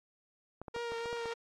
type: clicks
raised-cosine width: 1 ms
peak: -29 dBFS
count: 7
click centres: 0.616 / 0.682 / 0.763 / 0.92 / 1.058 / 1.129 / 1.257 s
type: tone with vibrato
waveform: sawtooth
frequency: 467.3 Hz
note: A#4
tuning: 4 cents sharp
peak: -32 dBFS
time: 0.74-1.34 s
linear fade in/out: 10 ms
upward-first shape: triangle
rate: 3.3 Hz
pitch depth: 26 cents each way
effects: low-pass 5000 Hz 12 dB/octave + AAC 48 kbps